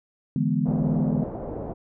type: chord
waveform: sine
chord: E dominant seventh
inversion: third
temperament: equal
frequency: 146.83 / 164.81 / 207.7 / 246.9 Hz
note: D3 / E3 / G#3 / B3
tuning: 0 / 0 / 0 / 0 cents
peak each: -26 dBFS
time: 0.36-1.24 s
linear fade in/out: 2 ms
type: low-pass noise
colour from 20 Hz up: white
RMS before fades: -33 dBFS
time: 0.65-1.74 s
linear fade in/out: 20 ms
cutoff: 640 Hz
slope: 24 dB/octave
effects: none